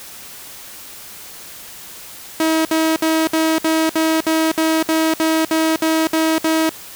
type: tone bursts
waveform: sawtooth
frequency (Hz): 320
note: D#4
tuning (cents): +49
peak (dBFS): -10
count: 14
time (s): 2.4-6.693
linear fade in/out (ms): 2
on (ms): 250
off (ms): 61
effects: white hiss -36 dBFS RMS until 6.95 s